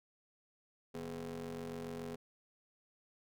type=ring-modulated tone; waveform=30% pulse; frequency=87.31 Hz; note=F2; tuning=in tune; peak=-36 dBFS; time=0.94-2.16 s; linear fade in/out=10 ms; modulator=329 Hz; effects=none